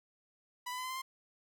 sawtooth tone with pitch steps, 987.8 / 1000.4 / 1013.2 / 1026.2 / 1039.3 / 1052.6 Hz, B5 / B5 / B5 / C6 / C6 / C6, 0 / +22 / +44 / -34 / -12 / +10 cents, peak -34 dBFS, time 0.66-1.02 s, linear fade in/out 10 ms, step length 60 ms, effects none

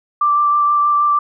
sine tone with vibrato, 1174.7 Hz, D6, in tune, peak -11 dBFS, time 0.21-1.19 s, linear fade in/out 5 ms, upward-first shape sine, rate 6.3 Hz, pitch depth 11 cents each way, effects none

